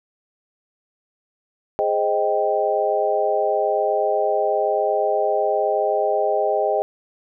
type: chord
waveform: sine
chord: Ab major seventh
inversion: none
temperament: equal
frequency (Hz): 415.3 / 523.3 / 622.3 / 784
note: Ab4 / C5 / Eb5 / G5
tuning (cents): 0 / 0 / 0 / 0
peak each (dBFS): -23 / -25 / -21 / -23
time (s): 1.79-6.82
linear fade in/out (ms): 0
effects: none